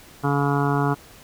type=harmonic tone; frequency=142.1 Hz; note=C#3; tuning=43 cents sharp; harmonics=1 / 2 / 3 / 5 / 6 / 7 / 8 / 9 / 10; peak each=-22 / -25 / -27 / -29 / -30 / -30 / -31 / -32 / -32 dBFS; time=0.23-0.95 s; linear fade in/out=20 ms; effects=pink hiss -47 dBFS RMS until 1.23 s